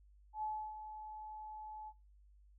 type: tone with ADSR envelope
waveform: sine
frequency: 859 Hz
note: A5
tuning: 42 cents flat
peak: -36 dBFS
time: 0.33-1.93 s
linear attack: 95 ms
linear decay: 310 ms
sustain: -10 dB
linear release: 50 ms
effects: noise-tail reverb RT60 0.3 s tail -25 dB re dry + added 50 Hz sine -61 dBFS peak until 2.58 s